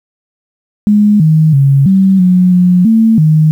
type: tone with pitch steps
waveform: sine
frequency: 208.3 / 157.1 / 138 / 191.8 / 181.8 / 179.7 / 223.7 / 155.5 Hz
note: G#3 / D#3 / C#3 / G3 / F#3 / F3 / A3 / D#3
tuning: +5 / +17 / -7 / -37 / -30 / +50 / +29 / -1 cents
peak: -4 dBFS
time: 0.87-3.51 s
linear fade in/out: 0 ms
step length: 330 ms
effects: 7-bit